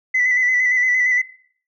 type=tone with vibrato; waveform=sine; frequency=2000 Hz; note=B6; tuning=21 cents sharp; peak=-13 dBFS; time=0.14-1.22 s; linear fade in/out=10 ms; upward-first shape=square; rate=8.7 Hz; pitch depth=30 cents each way; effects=noise-tail reverb RT60 0.5 s tail -17 dB re dry + tanh soft clip ceiling -10 dBFS